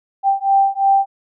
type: beating tone pair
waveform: sine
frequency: 784 / 786.9 Hz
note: G5 / G5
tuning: 0 / +6 cents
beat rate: 2.9 Hz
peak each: -15 dBFS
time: 0.23-1.06 s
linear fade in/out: 50 ms
effects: none